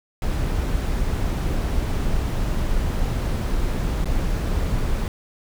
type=noise with dropouts; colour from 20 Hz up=brown; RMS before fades=-22 dBFS; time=0.22-5.08 s; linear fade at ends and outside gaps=1 ms; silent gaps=4.045-4.056 s; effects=none

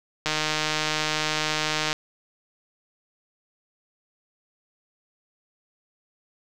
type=click train; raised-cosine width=0.2 ms; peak=-7 dBFS; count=258; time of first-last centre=0.26-1.929 s; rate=154 Hz; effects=none

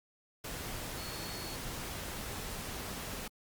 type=tone in noise; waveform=sine; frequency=4364 Hz; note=C#8; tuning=28 cents flat; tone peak=-47 dBFS; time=0.98-1.56 s; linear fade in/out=5 ms; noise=pink; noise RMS=-41 dBFS; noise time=0.44-3.28 s; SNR=-9 dB; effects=Opus 48 kbps

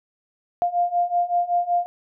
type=beating tone pair; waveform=sine; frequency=698.5 / 703.8 Hz; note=F5 / F5; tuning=0 / +13 cents; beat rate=5.3 Hz; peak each=-23 / -21 dBFS; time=0.62-1.86 s; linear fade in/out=0 ms; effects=none

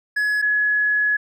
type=tone pair in turn; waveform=triangle / sine; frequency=1691 / 1691 Hz; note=G#6 / G#6; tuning=+31 / +31 cents; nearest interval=unison; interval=0 cents; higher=neither; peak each=-16 dBFS; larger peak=neither; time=0.16-0.42 / 0.42-1.17 s; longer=second; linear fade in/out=10 ms; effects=none

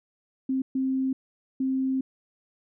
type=tone bursts at uneven times; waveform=sine; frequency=263.8 Hz; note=C4; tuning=14 cents sharp; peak=-23 dBFS; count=3; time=0.49-0.62 / 0.75-1.13 / 1.6-2.01 s; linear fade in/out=5 ms; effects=none

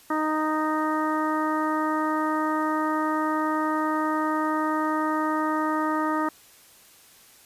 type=harmonic tone; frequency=310.1 Hz; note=D#4; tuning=6 cents flat; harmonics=1 / 2 / 3 / 4 / 5 / 6; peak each=-26 / -32 / -29 / -28 / -38 / -36 dBFS; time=0.1-6.29 s; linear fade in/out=5 ms; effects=white hiss -53 dBFS RMS until 7.45 s + resampled to 32000 Hz

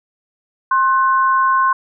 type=tone pair together; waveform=sine; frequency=1060.7 / 1500 Hz; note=C6 / F#6; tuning=+23 / +23 cents; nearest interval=tritone; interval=600 cents; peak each=-12 / -19 dBFS; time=0.71-1.73 s; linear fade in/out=5 ms; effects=none

